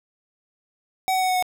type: tone with pitch steps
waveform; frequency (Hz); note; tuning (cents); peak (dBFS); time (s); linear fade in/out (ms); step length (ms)
square; 755 / 749.4 / 743.7 / 738.2 / 732.7; F#5 / F#5 / F#5 / F#5 / F#5; +35 / +22 / +9 / -4 / -17; -20; 1.08-1.425; 0; 69
effects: none